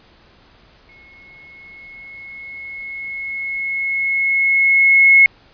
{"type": "tone with exponential growth", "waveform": "sine", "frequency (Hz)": 2177, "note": "C#7", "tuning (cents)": -32, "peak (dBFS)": -5, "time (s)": [0.89, 5.26], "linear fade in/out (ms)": 1, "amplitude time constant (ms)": 950, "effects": ["pink hiss -50 dBFS RMS until 5.53 s", "resampled to 11025 Hz"]}